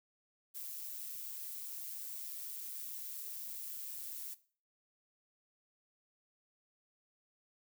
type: noise with amplitude modulation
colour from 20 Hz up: violet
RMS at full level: -42 dBFS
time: 0.54-4.35 s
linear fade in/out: 20 ms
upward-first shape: sine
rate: 140 Hz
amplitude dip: 55%
effects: noise-tail reverb RT60 0.4 s tail -17 dB re dry